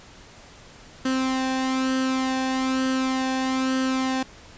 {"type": "tone with flanger", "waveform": "sawtooth", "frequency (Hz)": 261.6, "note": "C4", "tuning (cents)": 0, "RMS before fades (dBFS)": -24, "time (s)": [1.05, 4.23], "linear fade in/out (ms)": 5, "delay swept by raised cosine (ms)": [0.65, 1.17], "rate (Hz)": 1.1, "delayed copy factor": 0.55, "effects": ["pink hiss -47 dBFS RMS until 4.57 s", "resampled to 16000 Hz"]}